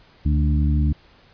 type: harmonic tone with a mistuned harmonic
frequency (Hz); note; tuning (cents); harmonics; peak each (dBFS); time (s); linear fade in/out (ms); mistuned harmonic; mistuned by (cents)
73.42; D2; 0; 1 / 2 / 3 / 4; -17 / -23 / -27 / -29; 0.25-0.93; 10; 2; +30
effects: pink hiss -53 dBFS RMS until 1.33 s + resampled to 11025 Hz